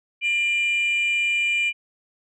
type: tone pair together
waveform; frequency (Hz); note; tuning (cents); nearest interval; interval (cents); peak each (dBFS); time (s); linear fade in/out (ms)
sine; 2394 / 2960; D7 / F#7; +33 / 0; major third; 367; -18 / -27; 0.21-1.73; 50
effects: tanh soft clip ceiling -16 dBFS